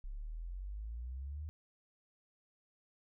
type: exponential sweep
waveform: sine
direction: up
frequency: 33.51 to 78.9 Hz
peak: -40 dBFS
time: 0.04-1.49 s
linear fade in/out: 0 ms
effects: none